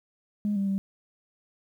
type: tone with pitch steps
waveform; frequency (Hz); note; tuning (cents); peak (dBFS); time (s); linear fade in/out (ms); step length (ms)
sine; 207.1 / 197.4 / 195; G#3 / G3 / G3; -5 / +12 / -9; -23; 0.45-0.78; 0; 110
effects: tanh soft clip ceiling -20 dBFS + 10-bit